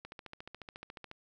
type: click train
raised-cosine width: 0.3 ms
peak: -29 dBFS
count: 16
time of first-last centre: 0.05-1.114 s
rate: 14.1 Hz
effects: none